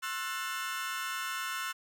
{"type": "chord", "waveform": "30% pulse", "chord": "F# half-diminished seventh", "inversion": "second", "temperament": "just", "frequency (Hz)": [1065.6, 1332, 1480, 1776], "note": ["C6", "E6", "F#6", "A6"], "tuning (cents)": [31, 18, 0, 16], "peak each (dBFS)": [-38, -36, -36, -40], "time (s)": [0.02, 1.73], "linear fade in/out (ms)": 20, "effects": []}